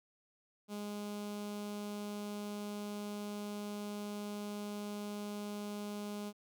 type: tone with notch filter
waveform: sawtooth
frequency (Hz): 206.6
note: G#3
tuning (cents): -9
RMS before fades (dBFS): -42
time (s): 0.68-6.33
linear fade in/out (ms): 50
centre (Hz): 1800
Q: 1.6
effects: none